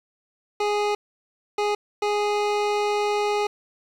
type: tone bursts at uneven times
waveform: 25% pulse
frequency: 414.8 Hz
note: G#4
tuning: 2 cents flat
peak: -17 dBFS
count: 3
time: 0.6-0.95 / 1.58-1.75 / 2.02-3.47 s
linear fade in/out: 5 ms
effects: low-pass 5000 Hz 12 dB/octave + 8-bit